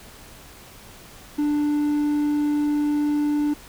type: tone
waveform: triangle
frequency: 295 Hz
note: D4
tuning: 8 cents sharp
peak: -17 dBFS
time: 1.38-3.54 s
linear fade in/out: 10 ms
effects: pink hiss -45 dBFS RMS until 3.68 s